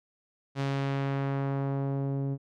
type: tone with low-pass filter sweep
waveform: sawtooth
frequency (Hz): 137.8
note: C#3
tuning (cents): -10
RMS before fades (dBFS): -30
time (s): 0.55-2.38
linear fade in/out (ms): 50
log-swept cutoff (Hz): 5200 to 360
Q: 0.75
effects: none